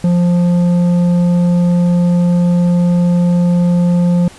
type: tone with tanh clipping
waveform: sine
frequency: 175.3 Hz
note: F3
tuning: 7 cents sharp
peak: -10 dBFS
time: 0.04-4.28 s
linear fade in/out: 2 ms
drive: 8 dB
effects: pink hiss -38 dBFS RMS until 4.38 s + resampled to 24000 Hz